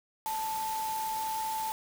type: tone in noise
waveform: sine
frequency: 880 Hz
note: A5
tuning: in tune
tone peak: -31 dBFS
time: 0.26-1.72 s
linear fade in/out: 0 ms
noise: white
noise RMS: -41 dBFS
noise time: 0.26-1.72 s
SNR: +7 dB
effects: none